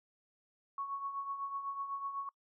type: tone with tremolo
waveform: sine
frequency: 1108.7 Hz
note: C#6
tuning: in tune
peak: -34 dBFS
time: 0.78-2.29 s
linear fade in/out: 2 ms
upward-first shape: triangle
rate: 8 Hz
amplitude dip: 65%
effects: noise-tail reverb RT60 0.1 s tail -25 dB re dry

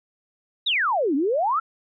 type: exponential two-way sweep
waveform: sine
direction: down then up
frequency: 3972 to 262.3 to 1389 Hz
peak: -19 dBFS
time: 0.66-1.6 s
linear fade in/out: 10 ms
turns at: 1.15 s
effects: none

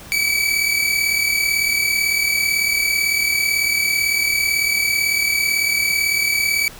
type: tone pair together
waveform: sawtooth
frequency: 2273 / 2311 Hz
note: C#7 / D7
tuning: +43 / -28 cents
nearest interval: unison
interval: 29 cents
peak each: -16 dBFS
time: 0.12-6.68 s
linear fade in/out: 0 ms
effects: pink hiss -39 dBFS RMS until 6.79 s

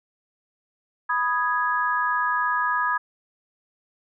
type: chord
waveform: sine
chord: G# minor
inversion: first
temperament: equal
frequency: 987.8 / 1244.5 / 1661.2 Hz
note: B5 / D#6 / G#6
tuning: 0 / 0 / 0 cents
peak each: -25 dBFS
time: 1.09-2.98 s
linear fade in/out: 10 ms
effects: none

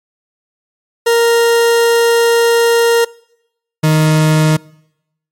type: tone pair in turn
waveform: 40% pulse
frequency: 466.2 / 155.58 Hz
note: A#4 / D#3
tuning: 0 / 0 cents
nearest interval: octave + perfect fifth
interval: 1900 cents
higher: first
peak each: -7 dBFS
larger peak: neither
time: 1.06-3.05 / 3.83-4.57 s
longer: first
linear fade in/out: 10 ms
effects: noise-tail reverb RT60 0.8 s tail -24 dB re dry + MP3 64 kbps

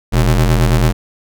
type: ring-modulated tone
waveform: 35% pulse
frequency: 83.5 Hz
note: E2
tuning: 23 cents sharp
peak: -5 dBFS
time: 0.12-0.93 s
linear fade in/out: 20 ms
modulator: 37.2 Hz
effects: none

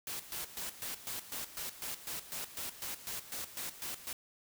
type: noise with tremolo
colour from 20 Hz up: white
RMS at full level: -40 dBFS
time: 0.07-4.13 s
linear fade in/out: 2 ms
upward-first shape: square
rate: 4 Hz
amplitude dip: 75%
effects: none

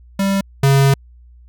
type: tone pair in turn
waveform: square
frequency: 196 / 137.44 Hz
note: G3 / C#3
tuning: 0 / -14 cents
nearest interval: tritone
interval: 614 cents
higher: first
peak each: -15 / -10 dBFS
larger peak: second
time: 0.19-0.41 / 0.63-0.94 s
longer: second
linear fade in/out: 5 ms
effects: added 60 Hz sine -41 dBFS peak until 1.48 s

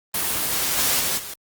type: noise with level steps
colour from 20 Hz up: white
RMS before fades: -23 / -20 / -23 / -34 dBFS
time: 0.14-1.34 s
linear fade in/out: 5 ms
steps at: 0.77 / 0.99 / 1.17 s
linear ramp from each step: 20 ms
effects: Opus 24 kbps

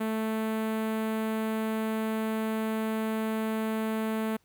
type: tone with notch filter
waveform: sawtooth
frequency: 220 Hz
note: A3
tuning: in tune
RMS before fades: -30 dBFS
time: 0-4.37 s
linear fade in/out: 10 ms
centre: 5400 Hz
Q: 0.55
effects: pink hiss -69 dBFS RMS until 4.44 s

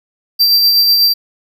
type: tone with tremolo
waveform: square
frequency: 4700 Hz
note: D8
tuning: 1 cent sharp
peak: -7 dBFS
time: 0.39-1.14 s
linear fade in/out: 20 ms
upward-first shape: sine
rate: 8.1 Hz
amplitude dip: 30%
effects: none

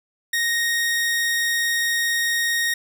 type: tone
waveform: sawtooth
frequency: 1864.7 Hz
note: A#6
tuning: in tune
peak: -16 dBFS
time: 0.33-2.74 s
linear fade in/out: 5 ms
effects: none

